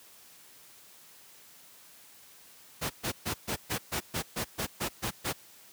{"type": "noise bursts", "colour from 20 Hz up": "pink", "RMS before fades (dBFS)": -31, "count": 12, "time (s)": [2.81, 5.332], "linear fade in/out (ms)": 20, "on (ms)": 91, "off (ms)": 130, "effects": ["white hiss -55 dBFS RMS until 5.72 s", "high-pass 80 Hz 12 dB/octave"]}